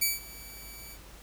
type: tone with ADSR envelope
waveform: 5% pulse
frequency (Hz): 2298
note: D7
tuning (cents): -38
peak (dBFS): -13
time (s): 0.01-0.99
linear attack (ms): 13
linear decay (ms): 170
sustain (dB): -22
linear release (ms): 70
effects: added 50 Hz sine -50 dBFS peak until 1.22 s + pink hiss -52 dBFS RMS until 1.22 s